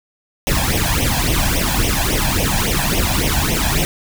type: noise with flanger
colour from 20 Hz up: pink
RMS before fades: -17 dBFS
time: 0.47-3.85 s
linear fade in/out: 0 ms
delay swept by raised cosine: 0.33 to 1.24 ms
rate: 3.6 Hz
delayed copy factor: +0.85
effects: none